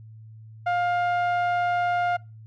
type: tone with low-pass filter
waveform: sawtooth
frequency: 706 Hz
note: F5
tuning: 19 cents sharp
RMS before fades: -24 dBFS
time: 0.66-2.17 s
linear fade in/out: 10 ms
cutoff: 1500 Hz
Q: 0.83
effects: noise-tail reverb RT60 0.3 s tail -26 dB re dry + added 110 Hz sine -42 dBFS peak until 2.46 s